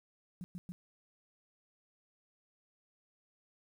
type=tone bursts; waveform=sine; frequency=178.3 Hz; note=F3; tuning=36 cents sharp; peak=-40 dBFS; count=3; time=0.41-0.72 s; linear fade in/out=0 ms; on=30 ms; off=110 ms; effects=11-bit